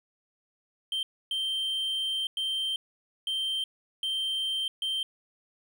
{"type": "tone bursts at uneven times", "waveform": "triangle", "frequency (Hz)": 3136, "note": "G7", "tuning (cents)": 0, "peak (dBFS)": -26, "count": 6, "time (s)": [[0.92, 1.03], [1.31, 2.27], [2.37, 2.76], [3.27, 3.64], [4.03, 4.68], [4.82, 5.03]], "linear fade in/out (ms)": 2, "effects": []}